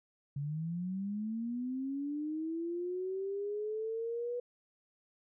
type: linear sweep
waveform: sine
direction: up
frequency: 138.4 to 490 Hz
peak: -34 dBFS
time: 0.36-4.4 s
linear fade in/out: 5 ms
effects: none